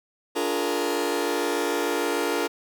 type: chord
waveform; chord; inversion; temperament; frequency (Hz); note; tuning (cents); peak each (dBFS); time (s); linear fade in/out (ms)
sawtooth; Bb dominant seventh; first; just; 291.4 / 349.6 / 419.5 / 466.2; D4 / F4 / Ab4 / Bb4; -13 / +2 / +17 / 0; -26 / -25 / -26 / -24; 0.35-2.48; 20
effects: none